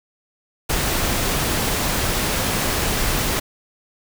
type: noise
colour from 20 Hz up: pink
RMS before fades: -21 dBFS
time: 0.69-3.4 s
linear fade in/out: 10 ms
effects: none